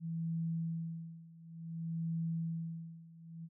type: tone with tremolo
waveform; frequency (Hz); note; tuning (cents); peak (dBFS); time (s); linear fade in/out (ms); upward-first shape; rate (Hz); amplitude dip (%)
sine; 164.81; E3; 0; -33; 0-3.49; 50; sine; 0.56; 90
effects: none